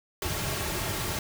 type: noise with comb filter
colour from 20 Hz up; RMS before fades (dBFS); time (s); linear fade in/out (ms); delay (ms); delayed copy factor
pink; -31; 0.22-1.19; 2; 4; -0.5
effects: none